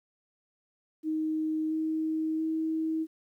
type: tone with pitch steps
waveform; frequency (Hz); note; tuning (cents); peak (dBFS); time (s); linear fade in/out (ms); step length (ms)
sine; 313.3 / 316.2 / 319.1; D#4 / D#4 / D#4; +12 / +28 / +44; -27; 1.03-3.07; 50; 680
effects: 11-bit